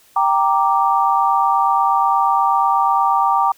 sine chord, G minor, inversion none, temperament equal, 784 / 932.3 / 1174.7 Hz, G5 / Bb5 / D6, 0 / 0 / 0 cents, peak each -17 dBFS, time 0.16-3.52 s, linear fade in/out 5 ms, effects white hiss -52 dBFS RMS until 3.57 s

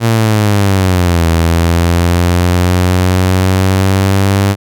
sawtooth linear two-way sweep, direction down then up, 116.54 to 82.41 to 99.4 Hz, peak -4 dBFS, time 0-4.56 s, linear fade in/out 50 ms, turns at 1.27 s, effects none

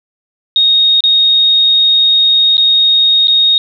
sine tone with dropouts, 3729 Hz, A#7, in tune, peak -6 dBFS, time 0.56-3.58 s, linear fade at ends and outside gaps 1 ms, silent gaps 1.006-1.038 / 2.569-2.579 / 3.272-3.281 s, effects none

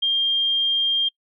sine tone, 3203 Hz, G7, 37 cents sharp, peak -17 dBFS, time 0.02-1.09 s, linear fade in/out 10 ms, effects noise-tail reverb RT60 0.1 s tail -25 dB re dry

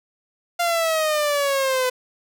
sawtooth exponential sweep, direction down, 698.5 to 502 Hz, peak -15 dBFS, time 0.59-1.9 s, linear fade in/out 10 ms, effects none

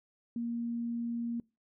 sine tone, 234.8 Hz, A#3, 13 cents sharp, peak -32 dBFS, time 0.36-1.4 s, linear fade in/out 2 ms, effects noise-tail reverb RT60 0.3 s tail -25 dB re dry

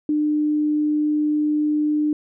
sine tone, 300.6 Hz, D4, 40 cents sharp, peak -17 dBFS, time 0.09-2.13 s, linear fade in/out 2 ms, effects none

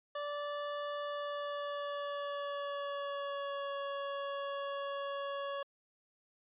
25% pulse tone with pitch glide, 582 to 559.9 Hz, D5 to C#5, -16 to +17 cents, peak -33 dBFS, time 0.15-5.63 s, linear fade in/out 5 ms, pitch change -67 cents, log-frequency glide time 1.03-3.76 s, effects resampled to 8000 Hz

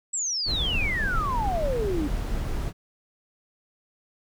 sine exponential sweep, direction down, 7940 to 279.9 Hz, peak -25 dBFS, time 0.13-2.08 s, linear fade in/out 10 ms
brown noise, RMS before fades -28 dBFS, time 0.45-2.73 s, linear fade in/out 50 ms
effects none

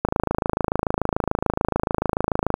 click train, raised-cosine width 1 ms, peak -5 dBFS, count 68, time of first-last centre 0.05-2.541 s, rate 26.9 Hz, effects 7-bit

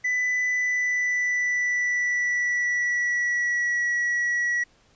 triangle tone with pitch glide, 1994 to 1928.3 Hz, B6 to B6, +16 to -42 cents, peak -20 dBFS, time 0.04-4.64 s, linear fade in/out 10 ms, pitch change -58 cents, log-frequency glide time 0.48-3.87 s, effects pink hiss -60 dBFS RMS until 4.95 s + resampled to 16000 Hz

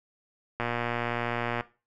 click train, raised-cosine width 0.5 ms, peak -14 dBFS, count 121, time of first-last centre 0.6-1.608 s, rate 119 Hz, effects noise-tail reverb RT60 0.3 s tail -17 dB re dry

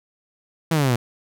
sawtooth exponential sweep, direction down, 168.2 to 115 Hz, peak -13 dBFS, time 0.71-0.96 s, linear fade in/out 5 ms, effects none

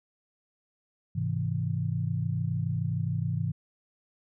sine chord, Ab augmented, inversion none, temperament equal with one note detuned, 103.83 / 130.81 / 163.11 Hz, Ab2 / C3 / E3, 0 / 0 / -18 cents, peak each -31 dBFS, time 1.15-3.52 s, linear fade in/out 10 ms, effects none

